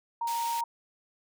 sine tone, 932 Hz, A#5, 1 cent flat, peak -28 dBFS, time 0.21-0.64 s, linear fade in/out 5 ms
pink high-pass noise, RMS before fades -40 dBFS, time 0.27-0.61 s, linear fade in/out 5 ms, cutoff 2800 Hz, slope 12 dB/octave
effects none

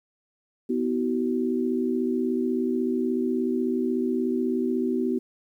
sine tone cluster, 248.3 / 322.1 / 378.5 Hz, B3 / E4 / F#4, +9 / -40 / +39 cents, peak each -25 / -30 / -27 dBFS, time 0.69-5.19 s, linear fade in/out 10 ms, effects 10-bit

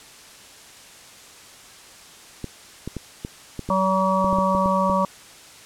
clicks, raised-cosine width 3 ms, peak -16 dBFS, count 12, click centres 2.443 / 2.876 / 2.967 / 3.249 / 3.593 / 3.69 / 4.245 / 4.329 / 4.386 / 4.55 / 4.659 / 4.898 s
harmonic tone, 190 Hz, F#3, 46 cents sharp, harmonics 1 / 3 / 5 / 6, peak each -23 / -23 / -23 / -23 dBFS, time 3.7-5.05 s, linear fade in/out 2 ms
effects white hiss -45 dBFS RMS until 5.65 s + low-pass 9000 Hz 12 dB/octave

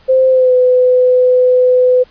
sine tone with pitch glide, 521 to 503.3 Hz, C5 to B4, -7 to +33 cents, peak -6 dBFS, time 0.08-2.04 s, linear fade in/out 20 ms, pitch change -60 cents, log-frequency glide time 0.29-0.54 s, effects pink hiss -47 dBFS RMS until 2.1 s + resampled to 11025 Hz

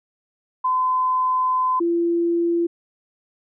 sine tone pair in turn, 1021 / 340.7 Hz, C6 / F4, -43 / -43 cents, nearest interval octave + perfect fifth, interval 1900 cents, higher first, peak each -17 dBFS, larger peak neither, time 0.64-1.8 / 1.8-2.67 s, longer first, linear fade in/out 10 ms, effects none

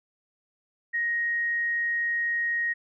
sine tone, 1876 Hz, A#6, 11 cents sharp, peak -24 dBFS, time 0.93-2.74 s, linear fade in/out 20 ms, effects none

